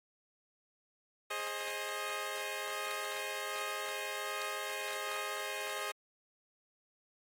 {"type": "chord", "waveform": "10% pulse", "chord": "Ab major", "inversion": "none", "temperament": "equal with one note detuned", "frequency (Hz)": [415.3, 531.2, 622.3], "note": ["Ab4", "C5", "Eb5"], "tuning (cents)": [0, 26, 0], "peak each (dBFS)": -33, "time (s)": [1.3, 5.92], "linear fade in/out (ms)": 10, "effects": ["AAC 64 kbps"]}